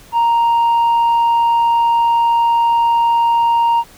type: tone with tanh clipping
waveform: sine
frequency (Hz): 932.3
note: A#5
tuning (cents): 0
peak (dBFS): -11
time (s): 0.12-3.84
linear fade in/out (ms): 50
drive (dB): 2
effects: pink hiss -43 dBFS RMS until 3.97 s